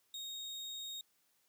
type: tone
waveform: 35% pulse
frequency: 3729 Hz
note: A#7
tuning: in tune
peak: -40 dBFS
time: 0.14-1.01 s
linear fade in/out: 2 ms
effects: white hiss -75 dBFS RMS until 1.48 s + high-pass 100 Hz 12 dB/octave